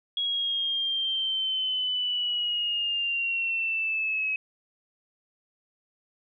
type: linear sweep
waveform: sine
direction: down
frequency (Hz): 3322 to 2550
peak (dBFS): -25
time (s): 0.17-4.36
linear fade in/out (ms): 2
effects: none